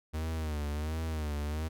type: tone with vibrato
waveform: 45% pulse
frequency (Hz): 76.8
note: D#2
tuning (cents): -22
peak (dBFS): -32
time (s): 0.13-1.69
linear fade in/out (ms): 20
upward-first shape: sine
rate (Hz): 1.4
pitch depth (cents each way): 84
effects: none